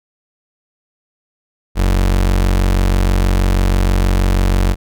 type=tone; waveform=35% pulse; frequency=46.25 Hz; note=F#1; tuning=in tune; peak=-9 dBFS; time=1.75-4.76 s; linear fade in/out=50 ms; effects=none